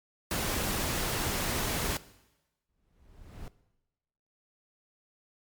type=noise; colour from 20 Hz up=pink; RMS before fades=-31 dBFS; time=0.31-1.97 s; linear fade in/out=2 ms
type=noise with exponential growth; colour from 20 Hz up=brown; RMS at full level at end=-38 dBFS; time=2.69-3.48 s; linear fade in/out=1 ms; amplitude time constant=170 ms
effects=noise-tail reverb RT60 1.0 s tail -18 dB re dry + MP3 96 kbps